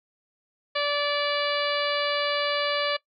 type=harmonic tone; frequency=580 Hz; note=D5; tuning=22 cents flat; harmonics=1 / 2 / 3 / 4 / 5 / 6 / 7 / 8; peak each=-27 / -30 / -32 / -33 / -34 / -35 / -35 / -36 dBFS; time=0.75-2.97 s; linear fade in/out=10 ms; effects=noise-tail reverb RT60 0.1 s tail -20 dB re dry